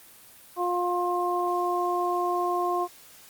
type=harmonic tone; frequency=354.3 Hz; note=F4; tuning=25 cents sharp; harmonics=1 / 2 / 3; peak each=-28 / -28 / -28 dBFS; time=0.56-2.88 s; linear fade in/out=50 ms; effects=white hiss -51 dBFS RMS until 3.29 s + Opus 32 kbps

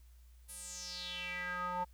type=tone with band-pass filter sweep; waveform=square; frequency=179.3 Hz; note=F3; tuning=46 cents sharp; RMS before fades=-41 dBFS; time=0.48-1.85 s; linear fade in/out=20 ms; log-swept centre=11000 to 850 Hz; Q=5; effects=added 60 Hz sine -56 dBFS peak until 1.93 s + white hiss -72 dBFS RMS until 1.93 s

